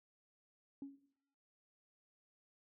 sine tone with exponential decay, 277.2 Hz, C#4, in tune, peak -40 dBFS, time 0.82-1.06 s, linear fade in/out 2 ms, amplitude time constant 52 ms, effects noise-tail reverb RT60 0.7 s tail -17 dB re dry + tanh soft clip ceiling -39 dBFS

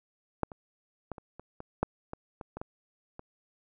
clicks, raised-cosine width 1 ms, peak -13 / -29 / -22 / -30 / -30 / -27 / -12 / -23 / -26 / -25 / -23 / -28 dBFS, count 12, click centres 0.433 / 0.518 / 1.117 / 1.182 / 1.396 / 1.604 / 1.83 / 2.134 / 2.412 / 2.57 / 2.615 / 3.194 s, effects none

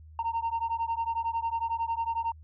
sine beating tone pair, 913 / 924 Hz, A#5 / A#5, -36 / -16 cents, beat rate 11 Hz, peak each -29 dBFS, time 0.19-2.32 s, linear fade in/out 2 ms, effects tanh soft clip ceiling -24 dBFS + added 78 Hz sine -47 dBFS peak until 2.43 s

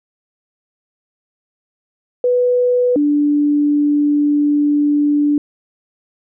sine tone pair in turn, 493.9 / 292.7 Hz, B4 / D4, 0 / -6 cents, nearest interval major sixth, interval 906 cents, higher first, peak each -11 dBFS, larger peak neither, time 2.24-2.96 / 2.96-5.38 s, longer second, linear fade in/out 2 ms, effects none

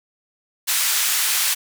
white band-pass noise, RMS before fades -20 dBFS, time 0.67-1.55 s, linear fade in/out 20 ms, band 1300 to 14000 Hz, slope 12 dB/octave, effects none

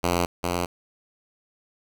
5% pulse tone pair in turn, 87.31 / 87.75 Hz, F2 / F2, 0 / +9 cents, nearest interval unison, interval 9 cents, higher second, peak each -10 / -13 dBFS, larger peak first, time 0.03-0.26 / 0.43-0.66 s, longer neither, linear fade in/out 10 ms, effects none

